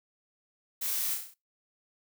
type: noise with echo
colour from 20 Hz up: blue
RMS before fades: -33 dBFS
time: 0.81-1.15 s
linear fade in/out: 10 ms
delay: 32 ms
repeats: 6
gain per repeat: -4 dB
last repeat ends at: 1.342 s
effects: noise-tail reverb RT60 0.2 s tail -20 dB re dry

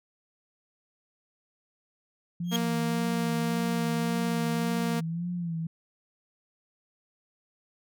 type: tone with vibrato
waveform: sine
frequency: 170 Hz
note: F3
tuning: 46 cents flat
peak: -29 dBFS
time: 2.4-5.67 s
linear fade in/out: 5 ms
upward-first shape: sine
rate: 1.8 Hz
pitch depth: 72 cents each way
type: tone with exponential growth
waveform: 35% pulse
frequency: 3248 Hz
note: G#7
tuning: 39 cents flat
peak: -22 dBFS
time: 2.44-2.56 s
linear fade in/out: 1 ms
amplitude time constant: 24 ms
type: tone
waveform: sawtooth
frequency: 233.1 Hz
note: A#3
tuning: in tune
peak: -24 dBFS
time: 2.51-5.01 s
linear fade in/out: 20 ms
effects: none

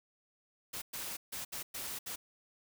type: noise bursts at uneven times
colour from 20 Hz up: white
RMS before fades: -41 dBFS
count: 6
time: 0.73-0.82 / 0.93-1.17 / 1.32-1.45 / 1.52-1.63 / 1.74-1.99 / 2.06-2.16 s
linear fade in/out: 10 ms
effects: none

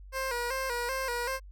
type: tone with vibrato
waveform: 15% pulse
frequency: 504 Hz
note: B4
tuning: 35 cents sharp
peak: -24 dBFS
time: 0.12-1.4 s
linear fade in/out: 50 ms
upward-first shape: square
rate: 2.6 Hz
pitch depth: 83 cents each way
effects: added 48 Hz sine -45 dBFS peak until 1.51 s

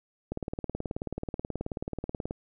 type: click train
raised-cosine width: 2 ms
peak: -19 dBFS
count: 38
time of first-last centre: 0.32-2.309 s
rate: 18.6 Hz
effects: none

